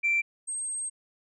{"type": "tone pair in turn", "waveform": "sine", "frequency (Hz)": [2349, 8395], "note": ["D7", "C9"], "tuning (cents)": [0, 5], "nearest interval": "octave + minor seventh", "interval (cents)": 2205, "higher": "second", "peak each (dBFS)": [-21, -30], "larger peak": "first", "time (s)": [[0.03, 0.22], [0.47, 0.9]], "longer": "second", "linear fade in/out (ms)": 20, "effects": ["tanh soft clip ceiling -18 dBFS"]}